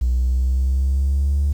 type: exponential sweep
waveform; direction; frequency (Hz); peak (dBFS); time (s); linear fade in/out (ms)
triangle; up; 60.8 to 72.3; -12; 0.01-1.53; 10
effects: tanh soft clip ceiling -12 dBFS + 8-bit